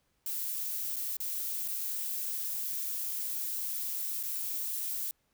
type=noise with dropouts; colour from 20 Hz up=violet; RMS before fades=-35 dBFS; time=0.26-5.11 s; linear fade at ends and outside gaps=1 ms; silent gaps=0.96-0.965 / 1.168-1.203 / 1.679-1.684 / 4.229-4.235 s; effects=pink hiss -75 dBFS RMS until 5.33 s